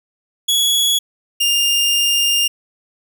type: tone pair in turn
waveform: sawtooth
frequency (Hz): 3365 / 2807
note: G#7 / F7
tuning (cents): +22 / +8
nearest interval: minor third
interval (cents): 314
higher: first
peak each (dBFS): -10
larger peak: neither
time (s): 0.48-0.99 / 1.4-2.48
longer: second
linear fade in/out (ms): 10
effects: none